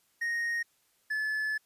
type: tone pair in turn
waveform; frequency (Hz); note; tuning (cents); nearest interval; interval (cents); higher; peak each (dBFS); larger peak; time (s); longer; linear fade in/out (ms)
triangle; 1864.7 / 1727.7; A#6 / A6; 0 / -32; minor second; 132; first; -27; neither; 0.21-0.63 / 1.1-1.58; second; 10
effects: white hiss -70 dBFS RMS until 1.65 s + resampled to 32000 Hz